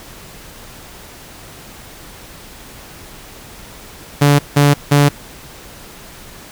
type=tone bursts; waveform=sawtooth; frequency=144 Hz; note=D3; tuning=34 cents flat; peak=-4 dBFS; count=3; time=4.21-5.09 s; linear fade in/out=10 ms; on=180 ms; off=170 ms; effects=pink hiss -37 dBFS RMS until 6.51 s

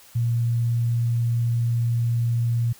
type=tone; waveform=sine; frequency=117.7 Hz; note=A#2; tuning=17 cents sharp; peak=-19 dBFS; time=0.15-2.73 s; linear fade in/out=10 ms; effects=white hiss -50 dBFS RMS until 2.79 s

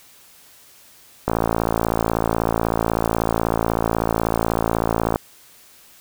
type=click train; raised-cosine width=1 ms; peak=-4 dBFS; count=219; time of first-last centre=1.28-5.159 s; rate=56.2 Hz; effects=white hiss -49 dBFS RMS until 6 s

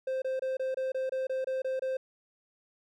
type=tone bursts; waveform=triangle; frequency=523.3 Hz; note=C5; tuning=in tune; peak=-27 dBFS; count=11; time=0.07-1.97 s; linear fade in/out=5 ms; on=150 ms; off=25 ms; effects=none

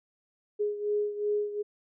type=beating tone pair; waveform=sine; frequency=415.3 / 418 Hz; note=G#4 / G#4; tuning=0 / +11 cents; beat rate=2.7 Hz; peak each=-28 / -33 dBFS; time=0.59-1.63 s; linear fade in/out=20 ms; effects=none

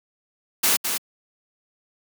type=noise with echo; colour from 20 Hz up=white; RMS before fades=-19 dBFS; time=0.63-0.77 s; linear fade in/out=10 ms; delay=210 ms; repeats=1; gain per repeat=-6 dB; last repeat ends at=0.98 s; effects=high-pass 200 Hz 12 dB/octave

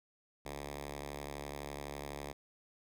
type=tone with notch filter; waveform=5% pulse; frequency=71.9 Hz; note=D2; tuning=36 cents flat; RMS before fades=-44 dBFS; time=0.45-2.33 s; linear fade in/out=10 ms; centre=200 Hz; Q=1.8; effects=none

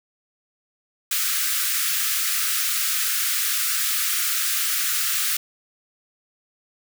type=high-pass noise; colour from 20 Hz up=white; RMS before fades=-23 dBFS; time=1.11-5.37 s; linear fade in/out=5 ms; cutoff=1200 Hz; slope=96 dB/octave; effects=none

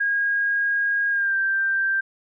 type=tone with pitch glide; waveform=sine; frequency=1633 to 1575.6 Hz; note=G#6 to G6; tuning=-30 to +8 cents; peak=-19 dBFS; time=0-2.01 s; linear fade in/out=10 ms; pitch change=-62 cents; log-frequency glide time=1.1-1.35 s; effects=none

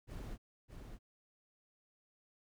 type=noise with echo; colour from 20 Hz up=brown; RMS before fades=-45 dBFS; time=0.07-0.38 s; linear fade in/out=50 ms; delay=610 ms; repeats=1; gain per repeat=-5 dB; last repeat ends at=0.99 s; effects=none

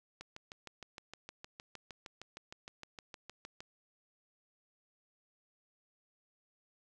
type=click train; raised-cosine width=0.2 ms; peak=-29 dBFS; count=23; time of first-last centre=0.21-3.605 s; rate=6.48 Hz; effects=none

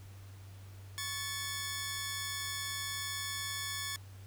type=tone pair together; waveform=10% pulse; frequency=1108.7 / 1738.7 Hz; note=C#6 / A6; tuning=0 / -21 cents; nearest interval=minor sixth; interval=779 cents; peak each=-33 / -29 dBFS; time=0.98-3.96 s; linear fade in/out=0 ms; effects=added 97 Hz sine -48 dBFS peak until 4.26 s + pink hiss -60 dBFS RMS until 4.26 s

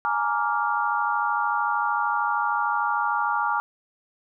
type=chord; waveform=sine; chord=Bb dominant seventh; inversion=third; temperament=just; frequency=839.1 / 932.3 / 1165.4 / 1398.5 Hz; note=Ab5 / Bb5 / D6 / F6; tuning=+18 / 0 / -14 / +2 cents; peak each=-27 dBFS; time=0.05-3.6 s; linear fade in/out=0 ms; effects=none

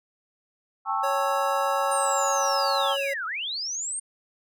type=chord; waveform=sine; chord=A dominant seventh; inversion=third; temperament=just; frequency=792 / 880 / 1100 / 1320 Hz; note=G5 / A5 / C#6 / E6; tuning=+18 / 0 / -14 / +2 cents; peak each=-29 dBFS; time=0.85-2.97 s; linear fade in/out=50 ms
type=tone; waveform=square; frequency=554.4 Hz; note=C#5; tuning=in tune; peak=-28 dBFS; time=1.03-3.14 s; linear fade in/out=10 ms
type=linear two-way sweep; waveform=sine; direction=down then up; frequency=8870 to 1244.5 to 8870 Hz; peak=-28 dBFS; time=1.91-4 s; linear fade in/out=10 ms; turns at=3.26 s
effects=none

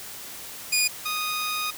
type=tone pair in turn; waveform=15% pulse; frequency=2454 / 1241.3 Hz; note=D#7 / D#6; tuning=-25 / -4 cents; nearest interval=octave; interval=1179 cents; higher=first; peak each=-13 / -20 dBFS; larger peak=first; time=0.72-0.88 / 1.05-1.71 s; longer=second; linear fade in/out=10 ms; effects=white hiss -39 dBFS RMS until 1.77 s

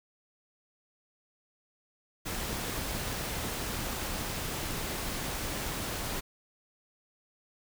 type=noise; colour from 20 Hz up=pink; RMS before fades=-35 dBFS; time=2.25-6.21 s; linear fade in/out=20 ms
type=click train; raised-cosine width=3 ms; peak=-25 dBFS; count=6; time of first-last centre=2.53-4.631 s; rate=2.38 Hz
effects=none

